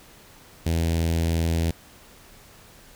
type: tone with notch filter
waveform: sawtooth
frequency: 82.7 Hz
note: E2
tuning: 6 cents sharp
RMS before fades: -23 dBFS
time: 0.66-1.71 s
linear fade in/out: 5 ms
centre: 1200 Hz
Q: 0.81
effects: pink hiss -50 dBFS RMS until 2.95 s